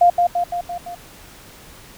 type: tone with echo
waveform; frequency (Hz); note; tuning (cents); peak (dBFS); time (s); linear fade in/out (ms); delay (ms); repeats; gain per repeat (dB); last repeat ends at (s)
sine; 701; F5; +6; -8; 0.01-0.1; 5; 170; 5; -4; 0.95
effects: pink hiss -43 dBFS RMS until 1.97 s